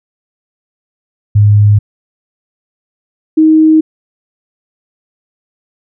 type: tone pair in turn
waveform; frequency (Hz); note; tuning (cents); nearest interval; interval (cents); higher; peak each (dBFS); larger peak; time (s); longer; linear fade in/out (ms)
sine; 103.83 / 314.6; G#2 / D#4; 0 / +19; octave + perfect fifth; 1919; second; -3; neither; 1.35-1.79 / 3.37-3.81; neither; 10
effects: none